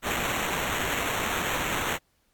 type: noise with sample-and-hold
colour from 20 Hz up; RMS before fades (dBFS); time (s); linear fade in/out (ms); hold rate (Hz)
blue; -28; 0.02-1.99; 50; 4900
effects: pink hiss -69 dBFS RMS until 2.33 s + MP3 96 kbps